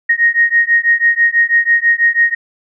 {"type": "beating tone pair", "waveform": "sine", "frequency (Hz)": [1864.7, 1870.8], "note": ["A#6", "A#6"], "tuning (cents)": [0, 6], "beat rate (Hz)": 6.1, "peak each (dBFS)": -12, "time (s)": [0.09, 2.35], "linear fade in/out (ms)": 10, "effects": []}